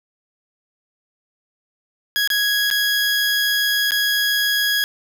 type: tone with dropouts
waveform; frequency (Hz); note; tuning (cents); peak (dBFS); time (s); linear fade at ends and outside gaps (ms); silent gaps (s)
20% pulse; 1661.2; G#6; 0; -12; 2.16-4.84; 0; 2.275-2.302 / 2.702-2.711 / 3.908-3.919
effects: none